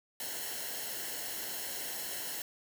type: noise with comb filter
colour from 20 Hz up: white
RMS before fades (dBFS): -39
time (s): 0.2-2.42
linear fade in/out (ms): 2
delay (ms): 0.83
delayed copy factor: -0.65
effects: none